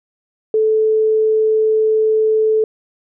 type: tone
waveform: sine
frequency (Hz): 436.3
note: A4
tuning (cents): -15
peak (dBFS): -11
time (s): 0.54-2.64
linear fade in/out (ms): 2
effects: none